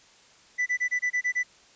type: tone bursts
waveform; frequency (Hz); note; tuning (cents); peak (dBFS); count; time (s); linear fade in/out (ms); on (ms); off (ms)
triangle; 1985; B6; +8; -21; 8; 0.58-1.434; 20; 84; 26
effects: white hiss -56 dBFS RMS until 1.75 s + resampled to 16000 Hz